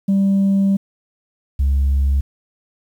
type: tone pair in turn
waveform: sine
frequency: 196 / 68.84 Hz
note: G3 / C#2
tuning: 0 / -11 cents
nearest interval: octave + tritone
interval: 1811 cents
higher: first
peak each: -10 / -11 dBFS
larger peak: first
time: 0.08-0.77 / 1.59-2.21 s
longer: first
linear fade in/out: 10 ms
effects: tanh soft clip ceiling -11 dBFS + 8-bit